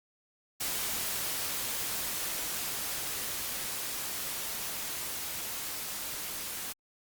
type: noise with level ramp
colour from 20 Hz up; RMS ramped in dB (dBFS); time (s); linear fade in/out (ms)
white; -33 to -38; 0.6-6.73; 10
effects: Opus 48 kbps